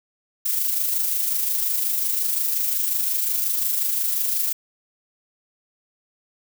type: noise with amplitude modulation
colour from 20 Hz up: violet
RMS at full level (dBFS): -21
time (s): 0.45-4.53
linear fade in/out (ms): 10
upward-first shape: sine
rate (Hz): 25.6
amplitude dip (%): 40
effects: none